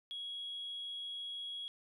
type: tone with amplitude modulation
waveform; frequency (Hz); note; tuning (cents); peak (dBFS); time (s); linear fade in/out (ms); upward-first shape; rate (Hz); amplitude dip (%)
sine; 3322; G#7; 0; -38; 0.11-1.68; 0; sine; 186; 25
effects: tanh soft clip ceiling -36 dBFS